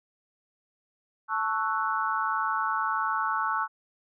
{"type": "chord", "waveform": "sine", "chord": "F# minor seventh", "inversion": "first", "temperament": "equal", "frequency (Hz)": [880, 1108.7, 1318.5, 1480], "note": ["A5", "C#6", "E6", "F#6"], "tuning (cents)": [0, 0, 0, 0], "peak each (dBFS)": [-31, -30, -30, -32], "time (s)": [1.28, 3.68], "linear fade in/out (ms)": 50, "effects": []}